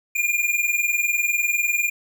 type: tone pair together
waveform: square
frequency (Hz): 2404 / 2424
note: D7 / D#7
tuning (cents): +40 / -46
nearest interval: unison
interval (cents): 14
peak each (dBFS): -23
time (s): 0.15-1.9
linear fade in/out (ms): 10
effects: 9-bit